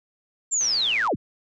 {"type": "linear sweep", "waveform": "sine", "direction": "down", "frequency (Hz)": [7459, 34.65], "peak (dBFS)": -20, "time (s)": [0.51, 1.16], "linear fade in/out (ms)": 20}
{"type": "click train", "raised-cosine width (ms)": 0.2, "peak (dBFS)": -21, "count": 53, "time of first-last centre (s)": [0.61, 1.074], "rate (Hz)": 112}
{"effects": []}